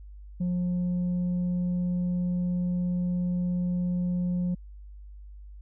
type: tone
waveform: sine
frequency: 178.3 Hz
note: F3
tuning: 36 cents sharp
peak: -22 dBFS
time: 0.4-4.55 s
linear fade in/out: 10 ms
effects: tanh soft clip ceiling -24 dBFS + added 50 Hz sine -42 dBFS peak until 5.61 s